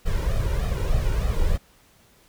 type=noise with flanger; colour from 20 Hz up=brown; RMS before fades=-22 dBFS; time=0.05-1.58 s; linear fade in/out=20 ms; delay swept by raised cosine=1.6 to 2.12 ms; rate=3.3 Hz; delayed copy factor=+0.7; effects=pink hiss -57 dBFS RMS until 2.28 s